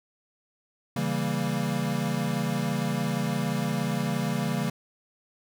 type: chord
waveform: square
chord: C# diminished seventh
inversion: none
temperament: equal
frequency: 138.59 / 164.81 / 196 / 233.1 Hz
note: C#3 / E3 / G3 / Bb3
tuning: 0 / 0 / 0 / 0 cents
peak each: -32 dBFS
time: 0.96-4.7 s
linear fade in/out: 5 ms
effects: none